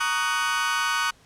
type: chord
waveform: sawtooth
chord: D# minor seventh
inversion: second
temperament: just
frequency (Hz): 933.4 / 1120.1 / 1244.5 / 1493.4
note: A#5 / C#6 / D#6 / F#6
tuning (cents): +2 / +18 / 0 / +16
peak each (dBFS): -27 / -25 / -24 / -22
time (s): 0-1.11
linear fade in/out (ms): 10
effects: pink hiss -56 dBFS RMS until 1.25 s + low-pass 9000 Hz 12 dB/octave